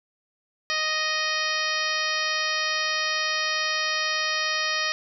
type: harmonic tone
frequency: 622.3 Hz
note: D#5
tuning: in tune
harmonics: 1 / 2 / 3 / 4 / 5 / 6 / 7 / 8 / 9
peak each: -36 / -31 / -28 / -31 / -34 / -36 / -33 / -33 / -34 dBFS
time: 0.7-4.92 s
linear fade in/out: 0 ms
effects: none